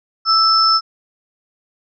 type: tone pair together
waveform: sine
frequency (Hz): 1318.5 / 5274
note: E6 / E8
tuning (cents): 0 / 0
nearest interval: 2 octaves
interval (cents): 2400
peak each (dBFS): -13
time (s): 0.25-0.81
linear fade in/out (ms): 50
effects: none